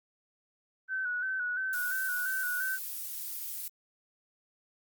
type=tone with vibrato; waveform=sine; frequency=1500 Hz; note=F#6; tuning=23 cents sharp; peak=-30 dBFS; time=0.88-2.79 s; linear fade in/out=50 ms; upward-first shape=square; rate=2.9 Hz; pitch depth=40 cents each way
type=noise; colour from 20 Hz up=violet; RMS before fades=-38 dBFS; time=1.73-3.68 s; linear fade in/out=2 ms
effects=Opus 32 kbps